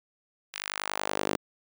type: tone with high-pass filter sweep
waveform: sawtooth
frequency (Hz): 50.5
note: G#1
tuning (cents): -48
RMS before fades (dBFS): -33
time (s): 0.53-1.37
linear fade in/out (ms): 20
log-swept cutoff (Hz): 2400 to 300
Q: 1.2
effects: none